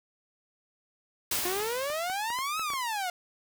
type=noise with exponential decay; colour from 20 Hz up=white; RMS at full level=-28 dBFS; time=1.31-2.6 s; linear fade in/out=5 ms; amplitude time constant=280 ms
type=clicks; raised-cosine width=0.5 ms; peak=-26 dBFS; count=9; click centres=1.439 / 1.602 / 1.901 / 2.099 / 2.303 / 2.388 / 2.595 / 2.703 / 2.736 s
type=exponential two-way sweep; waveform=sawtooth; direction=up then down; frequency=349.2 to 1318.5 to 699 Hz; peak=-26 dBFS; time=1.45-3.1 s; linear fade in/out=2 ms; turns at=2.6 s
effects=none